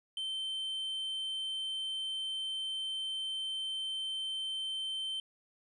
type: tone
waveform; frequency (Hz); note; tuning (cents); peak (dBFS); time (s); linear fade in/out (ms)
triangle; 3100; G7; -20; -33; 0.17-5.2; 2
effects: resampled to 24000 Hz